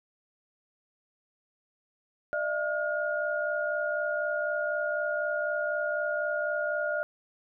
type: tone cluster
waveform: sine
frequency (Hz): 602 / 666 / 1428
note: D5 / E5 / F6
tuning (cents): +43 / +18 / +38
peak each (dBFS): -30 / -35 / -31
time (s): 2.33-7.03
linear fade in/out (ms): 0
effects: none